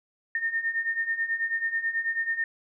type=beating tone pair; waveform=sine; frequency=1818 / 1827.2 Hz; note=A#6 / A#6; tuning=-44 / -35 cents; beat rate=9.2 Hz; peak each=-31 / -27 dBFS; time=0.35-2.44 s; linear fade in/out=2 ms; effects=none